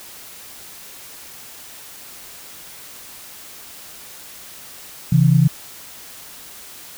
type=tone pair together; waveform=sine; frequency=135.51 / 164.81 Hz; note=C#3 / E3; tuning=-39 / 0 cents; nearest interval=minor third; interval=339 cents; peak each=-13 dBFS; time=5.12-5.48 s; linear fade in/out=5 ms; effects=white hiss -39 dBFS RMS until 6.97 s